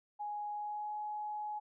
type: tone with pitch glide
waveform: sine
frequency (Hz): 832 to 842.2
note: G#5 to G#5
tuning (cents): +3 to +24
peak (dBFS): -37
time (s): 0.19-1.6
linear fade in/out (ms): 20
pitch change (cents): +21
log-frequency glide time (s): 0.51-0.94
effects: none